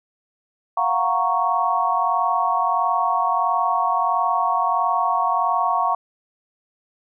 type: chord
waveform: sine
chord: Gb major seventh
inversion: third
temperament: equal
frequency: 698.5 / 740 / 932.3 / 1108.7 Hz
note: F5 / Gb5 / Bb5 / Db6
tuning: 0 / 0 / 0 / 0 cents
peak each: -24 / -24 / -23 / -21 dBFS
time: 0.77-5.95 s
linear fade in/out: 5 ms
effects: none